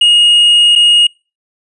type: tone with dropouts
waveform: triangle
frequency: 2868 Hz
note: F7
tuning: 45 cents sharp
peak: -3 dBFS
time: 0.01-1.07 s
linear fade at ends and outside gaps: 5 ms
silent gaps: 0.754-0.758 s
effects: noise-tail reverb RT60 0.3 s tail -26 dB re dry + resampled to 24000 Hz